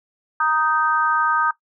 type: chord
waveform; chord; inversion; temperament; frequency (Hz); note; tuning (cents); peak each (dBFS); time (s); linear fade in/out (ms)
sine; Eb major; second; just; 933.4 / 1244.5 / 1555.6; Bb5 / Eb6 / G6; +2 / 0 / -14; -22 / -19 / -22; 0.4-1.51; 5
effects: noise-tail reverb RT60 0.1 s tail -17 dB re dry